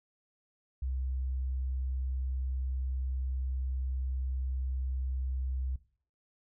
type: tone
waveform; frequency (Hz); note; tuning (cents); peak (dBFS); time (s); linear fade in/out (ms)
sine; 65; C2; -11; -30; 0.82-5.76; 5
effects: noise-tail reverb RT60 0.5 s tail -19 dB re dry + tanh soft clip ceiling -26 dBFS